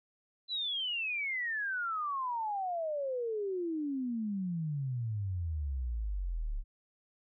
sine exponential sweep, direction down, 4048 to 33.32 Hz, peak -32 dBFS, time 0.48-6.64 s, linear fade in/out 50 ms, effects none

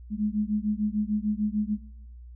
sine beating tone pair, 207.7 / 214.4 Hz, G#3 / A3, 0 / -45 cents, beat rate 6.7 Hz, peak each -27 dBFS, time 0.1-1.78 s, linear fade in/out 50 ms, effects noise-tail reverb RT60 0.9 s tail -21 dB re dry + added 60 Hz sine -42 dBFS peak until 2.35 s

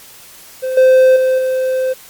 triangle tone with level steps, 518 Hz, C5, 17 cents flat, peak -14 / -3 / -8 / -11 dBFS, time 0.62-1.94 s, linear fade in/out 20 ms, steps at 0.77 / 1.16 / 1.38 s, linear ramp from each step 5 ms, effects white hiss -39 dBFS RMS until 2.09 s + MP3 96 kbps

